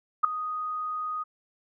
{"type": "tone with ADSR envelope", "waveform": "sine", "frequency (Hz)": 1244.5, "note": "D#6", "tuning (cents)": 0, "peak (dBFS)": -13, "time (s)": [0.23, 1.24], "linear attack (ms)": 15, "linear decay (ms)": 4, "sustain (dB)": -16, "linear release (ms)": 19, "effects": []}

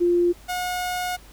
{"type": "tone pair in turn", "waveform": ["sine", "sawtooth"], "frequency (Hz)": [349.2, 723.4], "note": ["F4", "F#5"], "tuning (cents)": [0, -39], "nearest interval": "octave + minor second", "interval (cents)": 1261, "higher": "second", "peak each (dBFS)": [-16, -21], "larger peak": "first", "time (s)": [[0, 0.33], [0.48, 1.17]], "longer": "second", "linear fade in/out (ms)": 20, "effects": ["added 50 Hz sine -46 dBFS peak until 1.32 s", "pink hiss -50 dBFS RMS until 1.32 s"]}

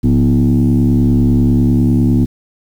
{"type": "tone with frequency modulation", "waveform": "sine", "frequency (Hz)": 174.61, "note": "F3", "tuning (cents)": 0, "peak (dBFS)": -7, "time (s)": [0.03, 2.26], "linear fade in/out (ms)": 20, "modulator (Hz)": 70, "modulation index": 1.7, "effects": ["tanh soft clip ceiling -4 dBFS", "7-bit"]}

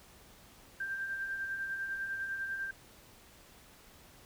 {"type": "tone with tremolo", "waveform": "sine", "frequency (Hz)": 1579, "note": "G6", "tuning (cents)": 12, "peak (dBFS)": -33, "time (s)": [0.8, 2.71], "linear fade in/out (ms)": 5, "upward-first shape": "sine", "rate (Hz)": 10, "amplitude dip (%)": 40, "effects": ["pink hiss -58 dBFS RMS until 4.25 s"]}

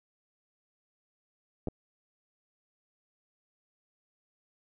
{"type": "clicks", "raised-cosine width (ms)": 2, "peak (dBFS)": -21, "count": 2, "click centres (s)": [1.673, 1.684], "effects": []}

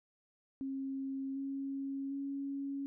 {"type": "tone with pitch steps", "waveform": "sine", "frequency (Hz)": [270, 273.6, 277.3], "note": ["C#4", "C#4", "C#4"], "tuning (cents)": [-45, -23, 1], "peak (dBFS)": -36, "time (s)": [0.61, 2.86], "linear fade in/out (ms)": 0, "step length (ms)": 750, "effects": []}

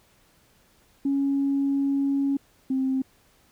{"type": "tone pair in turn", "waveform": "sine", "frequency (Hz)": [277.2, 263.9], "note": ["C#4", "C4"], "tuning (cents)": [0, 15], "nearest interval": "minor second", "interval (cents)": 85, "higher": "first", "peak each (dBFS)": [-20, -21], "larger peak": "first", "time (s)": [[1.05, 2.37], [2.7, 3.02]], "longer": "first", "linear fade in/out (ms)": 5, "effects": ["tanh soft clip ceiling -16 dBFS", "pink hiss -61 dBFS RMS until 3.51 s"]}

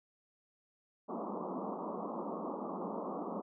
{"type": "band-pass noise", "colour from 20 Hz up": "pink", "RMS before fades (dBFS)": -40, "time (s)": [1.08, 3.42], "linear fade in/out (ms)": 20, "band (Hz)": [180, 1200], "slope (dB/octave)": 96, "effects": []}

